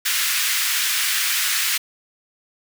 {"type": "high-pass noise", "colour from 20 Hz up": "pink", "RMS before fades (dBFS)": -21, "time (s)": [0.05, 1.78], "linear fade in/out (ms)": 10, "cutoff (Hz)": 1600, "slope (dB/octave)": 24, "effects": []}